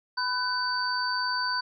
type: tone cluster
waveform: sine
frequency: 998 / 1506 / 4597 Hz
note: B5 / F#6 / D8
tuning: +18 / +30 / -38 cents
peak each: -30 dBFS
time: 0.17-1.61 s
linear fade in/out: 10 ms
effects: none